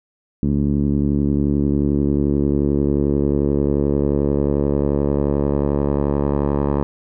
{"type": "tone with low-pass filter sweep", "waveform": "10% pulse", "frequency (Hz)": 71.3, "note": "C#2", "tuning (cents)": 49, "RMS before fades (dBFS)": -18, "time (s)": [0.43, 6.83], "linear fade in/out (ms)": 0, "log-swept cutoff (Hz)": [240, 800], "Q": 1.8, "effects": []}